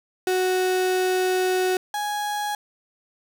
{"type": "tone pair in turn", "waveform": "35% pulse", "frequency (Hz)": [370, 830.6], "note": ["F#4", "G#5"], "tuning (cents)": [0, 0], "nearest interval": "octave + major second", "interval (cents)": 1400, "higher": "second", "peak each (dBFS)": [-18, -23], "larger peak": "first", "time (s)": [[0.27, 1.77], [1.94, 2.55]], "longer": "first", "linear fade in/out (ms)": 2, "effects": []}